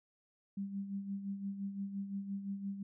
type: tone with tremolo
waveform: sine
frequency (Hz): 197.8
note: G3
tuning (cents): +16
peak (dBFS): -35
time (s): 0.57-2.83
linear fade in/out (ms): 5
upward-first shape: sine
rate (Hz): 5.8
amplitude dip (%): 60
effects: none